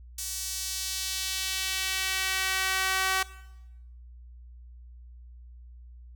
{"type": "tone with high-pass filter sweep", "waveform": "sawtooth", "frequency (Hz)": 380, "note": "F#4", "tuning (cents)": 46, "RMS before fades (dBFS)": -30, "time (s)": [0.18, 3.23], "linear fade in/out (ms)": 5, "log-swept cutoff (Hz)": [6700, 1200], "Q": 1.1, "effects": ["noise-tail reverb RT60 0.9 s tail -18 dB re dry", "added 60 Hz sine -45 dBFS peak until 6.15 s"]}